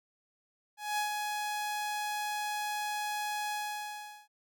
sawtooth tone with ADSR envelope, 838 Hz, G#5, 15 cents sharp, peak -25 dBFS, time 0.77-4.28 s, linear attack 210 ms, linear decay 110 ms, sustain -4 dB, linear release 760 ms, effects none

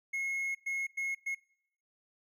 triangle tone bursts at uneven times, 2168 Hz, C#7, 39 cents flat, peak -30 dBFS, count 4, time 0.13-0.55 / 0.66-0.87 / 0.97-1.15 / 1.26-1.35 s, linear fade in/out 10 ms, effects noise-tail reverb RT60 0.7 s tail -22 dB re dry

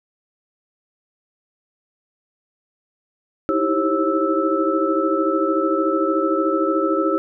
sine tone cluster, 314.3 / 327.7 / 391.2 / 540 / 1314 Hz, D#4 / E4 / G4 / C#5 / E6, +18 / -10 / -4 / -45 / -6 cents, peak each -23 dBFS, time 3.49-7.18 s, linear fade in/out 0 ms, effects none

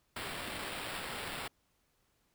blue noise with sample-and-hold, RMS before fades -41 dBFS, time 0.16-1.48 s, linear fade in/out 5 ms, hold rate 6300 Hz, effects pink hiss -75 dBFS RMS until 2.34 s

